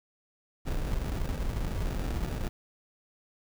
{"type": "noise with sample-and-hold", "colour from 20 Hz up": "brown", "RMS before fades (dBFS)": -31, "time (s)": [0.65, 2.49], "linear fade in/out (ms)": 20, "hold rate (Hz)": 1050, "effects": []}